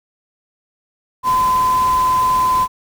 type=tone in noise; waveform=sine; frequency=1019 Hz; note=C6; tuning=46 cents flat; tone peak=-12 dBFS; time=1.23-2.68 s; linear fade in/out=50 ms; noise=pink; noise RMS=-29 dBFS; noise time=1.23-2.68 s; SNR=+14 dB; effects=none